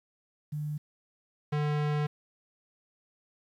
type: tone pair in turn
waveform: sine / square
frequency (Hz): 150 / 148.79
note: D3 / D3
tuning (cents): +37 / +23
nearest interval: unison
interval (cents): 14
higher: first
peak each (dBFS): -31 / -27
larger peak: second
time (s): 0.52-0.78 / 1.52-2.07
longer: second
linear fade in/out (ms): 10
effects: low-pass 3000 Hz 12 dB/octave + 10-bit